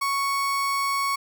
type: tone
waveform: 35% pulse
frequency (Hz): 1110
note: C#6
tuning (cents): +2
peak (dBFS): -21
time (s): 0.01-1.16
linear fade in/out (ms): 10
effects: none